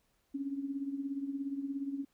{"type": "tone with tremolo", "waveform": "sine", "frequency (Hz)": 277.2, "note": "C#4", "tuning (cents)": 0, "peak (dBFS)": -31, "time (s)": [0.34, 2.05], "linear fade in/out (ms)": 10, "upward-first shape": "triangle", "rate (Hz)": 17, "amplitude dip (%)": 75, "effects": ["pink hiss -75 dBFS RMS until 2.13 s"]}